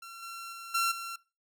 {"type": "tone with level steps", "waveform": "sawtooth", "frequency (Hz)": 1361, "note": "F6", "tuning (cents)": -45, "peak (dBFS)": [-40, -36, -38, -22, -33], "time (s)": [0.02, 1.16], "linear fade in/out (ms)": 5, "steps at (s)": [0.22, 0.52, 0.74, 0.91], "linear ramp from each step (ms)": 10, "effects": ["noise-tail reverb RT60 0.3 s tail -20 dB re dry"]}